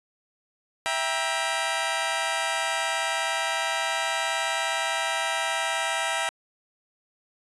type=chord; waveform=15% pulse; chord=E diminished; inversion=none; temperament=just; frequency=659.3 / 791.1 / 949.3 Hz; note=E5 / G5 / Bb5; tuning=0 / +16 / +31 cents; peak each=-23 dBFS; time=0.86-6.29 s; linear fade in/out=0 ms; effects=resampled to 24000 Hz